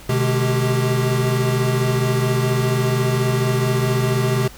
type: tone cluster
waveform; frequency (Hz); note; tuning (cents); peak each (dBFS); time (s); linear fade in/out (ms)
square; 126.2 / 150.5 / 212 / 393; B2 / D3 / G#3 / G4; +38 / +43 / +36 / +4; -19 / -27 / -27 / -24; 0.09-4.48; 5
effects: added 50 Hz sine -42 dBFS peak until 4.57 s + pink hiss -42 dBFS RMS until 4.57 s